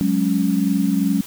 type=chord; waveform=sine; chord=F# suspended second; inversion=none; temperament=equal; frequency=185 / 207.7 / 277.2 Hz; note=F#3 / G#3 / C#4; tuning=0 / 0 / 0 cents; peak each=-20 dBFS; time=0.01-1.21 s; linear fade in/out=0 ms; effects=white hiss -38 dBFS RMS until 1.26 s

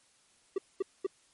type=tone bursts; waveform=triangle; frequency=386.5 Hz; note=G4; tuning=24 cents flat; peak=-25 dBFS; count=3; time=0.56-1.066 s; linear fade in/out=5 ms; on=22 ms; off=220 ms; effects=white hiss -66 dBFS RMS until 1.33 s + MP3 48 kbps

